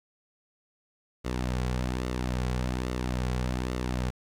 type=tone with flanger; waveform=sawtooth; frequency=62.4 Hz; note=B1; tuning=19 cents sharp; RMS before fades=-30 dBFS; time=1.24-4.11 s; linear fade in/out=20 ms; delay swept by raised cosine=1.2 to 3.3 ms; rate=1.2 Hz; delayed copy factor=-0.5; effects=low-pass 9000 Hz 12 dB/octave + 9-bit